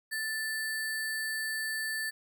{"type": "tone with sample-and-hold", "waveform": "sine", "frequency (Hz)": 1760, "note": "A6", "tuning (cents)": 0, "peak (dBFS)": -31, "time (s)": [0.11, 2.11], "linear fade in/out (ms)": 20, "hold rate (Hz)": 6300, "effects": []}